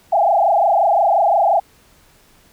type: tone with frequency modulation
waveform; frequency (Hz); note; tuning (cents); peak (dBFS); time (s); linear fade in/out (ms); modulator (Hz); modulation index
sine; 740; F#5; 0; -11; 0.12-1.6; 10; 25.7; 3.5
effects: pink hiss -52 dBFS RMS until 2.52 s